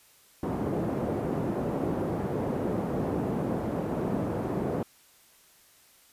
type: band-pass noise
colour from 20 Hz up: pink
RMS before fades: -30 dBFS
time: 0.43-4.83 s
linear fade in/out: 2 ms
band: 150 to 560 Hz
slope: 12 dB/octave
effects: white hiss -59 dBFS RMS until 6.12 s + resampled to 32000 Hz